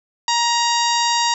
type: harmonic tone with a mistuned harmonic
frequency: 942 Hz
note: A#5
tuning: 18 cents sharp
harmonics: 1 / 2 / 3 / 4 / 5 / 6 / 7 / 8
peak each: -18 / -26 / -27 / -25 / -24 / -28 / -28 / -31 dBFS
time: 0.28-1.34 s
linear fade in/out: 2 ms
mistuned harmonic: 7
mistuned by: +27 cents
effects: none